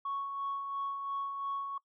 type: tone with tremolo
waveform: sine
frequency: 1108.7 Hz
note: C#6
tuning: in tune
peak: -31 dBFS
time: 0.05-1.78 s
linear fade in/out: 5 ms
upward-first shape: sine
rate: 2.9 Hz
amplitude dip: 45%
effects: noise-tail reverb RT60 0.1 s tail -23 dB re dry + tanh soft clip ceiling -29 dBFS